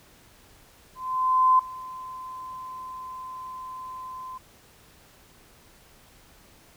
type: tone with ADSR envelope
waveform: sine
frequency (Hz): 1029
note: C6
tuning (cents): -29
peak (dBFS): -14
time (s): 0.95-4.38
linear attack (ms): 640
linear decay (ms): 5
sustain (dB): -21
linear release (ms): 7
effects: pink hiss -55 dBFS RMS until 6.76 s